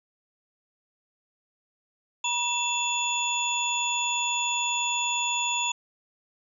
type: tone cluster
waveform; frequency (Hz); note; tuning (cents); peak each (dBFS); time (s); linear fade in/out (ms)
sine; 959 / 2683 / 3434 / 6880; A#5 / E7 / A7 / A8; +49 / +30 / -43 / -40; -30; 2.24-5.72; 5
effects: none